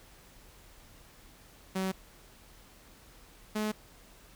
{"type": "tone pair in turn", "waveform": "sawtooth", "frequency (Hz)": [189.3, 213.5], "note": ["F#3", "G#3"], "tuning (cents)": [40, 48], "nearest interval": "major second", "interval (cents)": 208, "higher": "second", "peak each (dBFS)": -26, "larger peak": "neither", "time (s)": [[1.75, 1.92], [3.55, 3.72]], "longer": "neither", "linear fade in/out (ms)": 10, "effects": ["added 41 Hz sine -60 dBFS peak until 4.35 s", "pink hiss -57 dBFS RMS until 4.35 s"]}